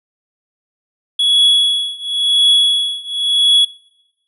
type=tone with tremolo; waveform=triangle; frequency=3367 Hz; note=G#7; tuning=23 cents sharp; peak=-5 dBFS; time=1.19-3.65 s; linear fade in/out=5 ms; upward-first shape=triangle; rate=0.95 Hz; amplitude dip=95%; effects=noise-tail reverb RT60 1.0 s tail -25 dB re dry + resampled to 32000 Hz